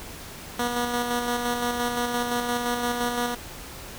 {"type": "tone with tremolo", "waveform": "10% pulse", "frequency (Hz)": 241.6, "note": "B3", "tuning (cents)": -38, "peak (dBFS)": -15, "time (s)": [0.59, 3.35], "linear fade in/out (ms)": 5, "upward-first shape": "square", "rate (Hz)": 5.8, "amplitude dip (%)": 35, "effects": ["pink hiss -40 dBFS RMS until 3.98 s"]}